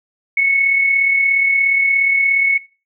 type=tone pair together; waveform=sine; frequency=2170 / 2207 Hz; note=C#7 / C#7; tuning=-37 / -8 cents; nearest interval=unison; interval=29 cents; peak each=-23 / -11 dBFS; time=0.37-2.58 s; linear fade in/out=5 ms; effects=noise-tail reverb RT60 0.3 s tail -17 dB re dry